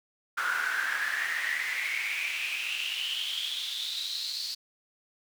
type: noise with high-pass filter sweep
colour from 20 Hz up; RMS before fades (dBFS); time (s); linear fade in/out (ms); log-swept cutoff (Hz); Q
brown; -32; 0.37-4.55; 10; 1400 to 4500; 8.6
effects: none